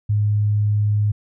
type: tone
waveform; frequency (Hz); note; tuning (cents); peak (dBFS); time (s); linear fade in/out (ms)
sine; 104.5; G#2; +11; -15; 0.09-1.12; 10
effects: none